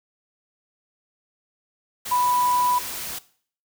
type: tone in noise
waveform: sine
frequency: 987.8 Hz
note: B5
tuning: in tune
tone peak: -18 dBFS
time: 2.11-2.79 s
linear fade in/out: 10 ms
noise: white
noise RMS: -32 dBFS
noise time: 2.05-3.19 s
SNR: +11 dB
effects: noise-tail reverb RT60 0.5 s tail -18 dB re dry